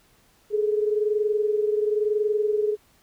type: tone pair together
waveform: sine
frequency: 419 / 440 Hz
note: G#4 / A4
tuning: +15 / 0 cents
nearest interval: minor second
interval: 85 cents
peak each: -21 / -27 dBFS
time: 0.5-2.77 s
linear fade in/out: 50 ms
effects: pink hiss -60 dBFS RMS until 3.02 s